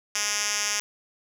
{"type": "tone with band-pass filter", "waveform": "5% pulse", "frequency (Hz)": 207.7, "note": "G#3", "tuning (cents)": 0, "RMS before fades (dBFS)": -27, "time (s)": [0.15, 0.8], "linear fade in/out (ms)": 2, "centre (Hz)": 5600, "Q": 1.6, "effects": []}